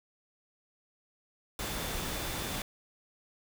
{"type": "tone in noise", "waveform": "sine", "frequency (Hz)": 3520, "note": "A7", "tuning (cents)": 0, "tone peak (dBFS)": -47, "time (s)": [1.59, 2.62], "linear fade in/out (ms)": 2, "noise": "pink", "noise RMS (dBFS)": -36, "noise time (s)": [1.59, 2.62], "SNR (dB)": -14, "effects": []}